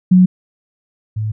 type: tone pair in turn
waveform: sine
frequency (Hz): 183.2 / 107.93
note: F#3 / A2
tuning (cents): -17 / -33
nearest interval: major sixth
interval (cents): 916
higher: first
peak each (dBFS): -5 / -17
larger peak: first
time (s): 0.11-0.26 / 1.16-1.32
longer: second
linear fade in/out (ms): 10
effects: none